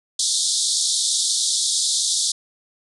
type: band-pass noise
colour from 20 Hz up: pink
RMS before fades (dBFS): -21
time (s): 0.19-2.32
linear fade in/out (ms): 5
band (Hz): 3500 to 9900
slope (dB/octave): 96
effects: none